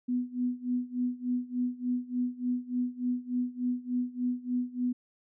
sine tone with tremolo, 247.7 Hz, B3, 5 cents sharp, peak -25 dBFS, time 0.08-4.93 s, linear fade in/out 10 ms, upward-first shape sine, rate 3.4 Hz, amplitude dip 90%, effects none

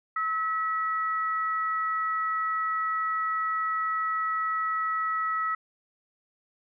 sine tone pair together, 1294.1 / 1939 Hz, E6 / B6, -32 / -32 cents, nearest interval perfect fifth, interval 700 cents, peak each -26 / -33 dBFS, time 0.16-5.55 s, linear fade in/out 5 ms, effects none

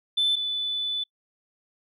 sine tone pair in turn, 3520 / 3490 Hz, A7 / A7, 0 / -15 cents, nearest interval unison, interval 15 cents, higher first, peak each -18 / -25 dBFS, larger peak first, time 0.17-0.36 / 0.36-1.04 s, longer second, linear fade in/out 10 ms, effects noise-tail reverb RT60 0.1 s tail -25 dB re dry + tanh soft clip ceiling -17 dBFS

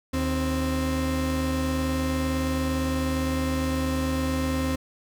35% pulse tone pair together, 77.78 / 262.4 Hz, D#2 / C4, 0 / +5 cents, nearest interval octave + major sixth, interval 2105 cents, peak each -26 / -24 dBFS, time 0.13-4.76 s, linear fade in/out 10 ms, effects none

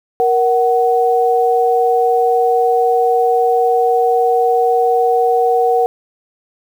sine tone pair together, 470.2 / 746.4 Hz, A#4 / F#5, +15 / +15 cents, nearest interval minor sixth, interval 800 cents, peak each -13 dBFS, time 0.2-5.86 s, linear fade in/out 0 ms, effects 7-bit

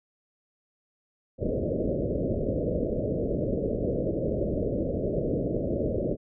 white low-pass noise, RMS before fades -28 dBFS, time 1.38-6.17 s, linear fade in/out 50 ms, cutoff 610 Hz, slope 96 dB/octave, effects none

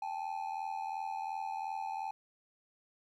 triangle ring-modulated tone, 830.6 Hz, G#5, in tune, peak -31 dBFS, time 0.02-2.11 s, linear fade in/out 0 ms, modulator 41.4 Hz, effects none

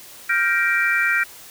sine chord, G minor seventh, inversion third, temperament equal with one note detuned, 1396.9 / 1568 / 1885.2 / 2349 Hz, F6 / G6 / Bb6 / D7, 0 / 0 / +19 / 0 cents, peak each -22 dBFS, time 0.29-1.24 s, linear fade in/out 10 ms, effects white hiss -42 dBFS RMS until 1.5 s

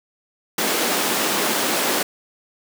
pink high-pass noise, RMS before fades -21 dBFS, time 0.58-2.03 s, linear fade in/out 5 ms, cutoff 230 Hz, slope 24 dB/octave, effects none

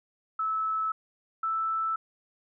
sine tone pair in turn, 1304 / 1319.9 Hz, E6 / E6, -19 / +2 cents, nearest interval unison, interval 21 cents, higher second, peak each -26 dBFS, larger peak neither, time 0.39-0.92 / 1.43-1.96 s, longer neither, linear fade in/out 5 ms, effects none

